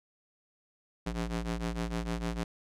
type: ring-modulated tone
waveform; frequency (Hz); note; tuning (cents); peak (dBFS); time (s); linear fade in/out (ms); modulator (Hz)
sawtooth; 114.2; A#2; -35; -25; 1.06-2.44; 10; 60.4
effects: low-pass 9000 Hz 12 dB/octave